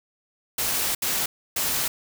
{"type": "noise bursts at uneven times", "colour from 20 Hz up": "white", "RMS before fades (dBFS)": -25, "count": 3, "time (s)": [[0.58, 0.95], [1.02, 1.26], [1.56, 1.88]], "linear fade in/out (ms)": 5, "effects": []}